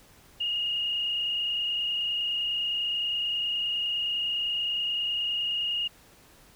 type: tone with frequency modulation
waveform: sine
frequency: 2857 Hz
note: F7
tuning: 39 cents sharp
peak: -26 dBFS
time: 0.4-5.88 s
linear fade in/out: 10 ms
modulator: 29.7 Hz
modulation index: 1.7
effects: pink hiss -56 dBFS RMS until 6.55 s